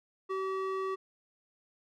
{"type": "tone with band-pass filter", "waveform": "square", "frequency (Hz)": 382.3, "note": "G4", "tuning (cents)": -43, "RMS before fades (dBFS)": -34, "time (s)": [0.29, 0.96], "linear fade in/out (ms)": 20, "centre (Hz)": 800, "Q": 4.2, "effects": []}